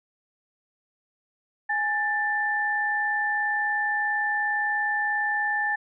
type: tone pair together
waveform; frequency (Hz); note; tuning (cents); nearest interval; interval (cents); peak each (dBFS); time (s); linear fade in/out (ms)
sine; 832 / 1769.1; G#5 / A6; +3 / +9; octave + minor second; 1306; -28 / -24; 1.69-5.76; 10
effects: none